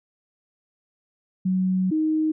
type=tone pair in turn; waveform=sine; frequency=186.2 / 312.5 Hz; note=F#3 / D#4; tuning=+11 / +8 cents; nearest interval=major sixth; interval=897 cents; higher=second; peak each=-19 dBFS; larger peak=neither; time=1.45-1.91 / 1.91-2.32 s; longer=first; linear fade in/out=10 ms; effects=none